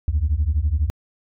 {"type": "beating tone pair", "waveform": "sine", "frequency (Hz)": [69.3, 81.3], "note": ["C#2", "E2"], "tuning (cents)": [0, -23], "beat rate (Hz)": 12, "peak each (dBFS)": -19, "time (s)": [0.08, 0.9], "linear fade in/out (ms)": 0, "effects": ["tanh soft clip ceiling -12 dBFS"]}